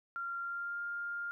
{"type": "tone with pitch glide", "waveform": "sine", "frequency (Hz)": [1383, 1403.9], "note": ["F6", "F6"], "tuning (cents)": [-17, 9], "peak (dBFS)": -36, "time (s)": [0.16, 1.31], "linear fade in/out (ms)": 0, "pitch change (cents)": 26, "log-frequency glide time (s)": [0.4, 0.81], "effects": ["13-bit"]}